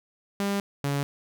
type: tone pair in turn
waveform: sawtooth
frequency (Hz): 200 / 141.42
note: G3 / C#3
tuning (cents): +35 / +35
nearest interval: tritone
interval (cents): 600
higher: first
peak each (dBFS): -21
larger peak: neither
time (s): 0.4-0.6 / 0.84-1.03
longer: first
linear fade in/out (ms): 0
effects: none